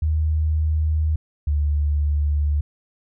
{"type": "tone pair in turn", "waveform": "sine", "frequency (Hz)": [77.78, 73.55], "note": ["D#2", "D2"], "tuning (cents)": [0, 3], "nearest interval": "minor second", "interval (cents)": 97, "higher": "first", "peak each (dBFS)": -17, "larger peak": "neither", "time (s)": [[0.02, 1.16], [1.47, 2.61]], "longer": "neither", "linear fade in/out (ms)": 5, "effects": []}